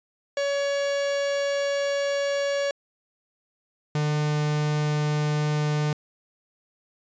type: tone pair in turn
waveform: 45% pulse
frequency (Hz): 563 / 149.9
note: C#5 / D3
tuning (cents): +27 / +36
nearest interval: octave + major seventh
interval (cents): 2291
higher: first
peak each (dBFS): -23 / -22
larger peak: second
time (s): 0.37-2.71 / 3.95-5.93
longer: first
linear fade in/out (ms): 2
effects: resampled to 16000 Hz